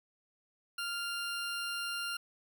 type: tone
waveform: 20% pulse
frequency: 1396 Hz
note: F6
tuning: 1 cent flat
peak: -30 dBFS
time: 0.78-2.17 s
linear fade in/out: 5 ms
effects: none